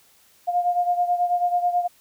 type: beating tone pair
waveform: sine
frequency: 706 / 715.2 Hz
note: F5 / F5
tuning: +19 / +41 cents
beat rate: 9.2 Hz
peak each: -20 / -25 dBFS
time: 0.47-1.88 s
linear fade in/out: 20 ms
effects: white hiss -57 dBFS RMS until 2 s